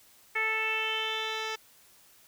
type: tone with low-pass filter sweep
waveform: 10% pulse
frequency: 440 Hz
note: A4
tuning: in tune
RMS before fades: -31 dBFS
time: 0.35-1.56 s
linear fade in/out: 10 ms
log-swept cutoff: 2100 to 4600 Hz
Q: 6
effects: white hiss -59 dBFS RMS until 2.27 s